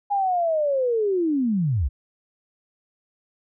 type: linear sweep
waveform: sine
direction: down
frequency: 823 to 54.5 Hz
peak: -19 dBFS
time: 0.1-1.89 s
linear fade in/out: 20 ms
effects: none